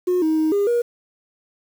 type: tone with pitch steps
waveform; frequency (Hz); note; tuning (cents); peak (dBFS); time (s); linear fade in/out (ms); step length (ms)
sine; 361.2 / 315.6 / 313.9 / 404.5 / 476.5; F#4 / D#4 / D#4 / G#4 / A#4; -42 / +25 / +15 / -46 / +38; -14; 0.07-0.82; 10; 150
effects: tanh soft clip ceiling -14 dBFS + 7-bit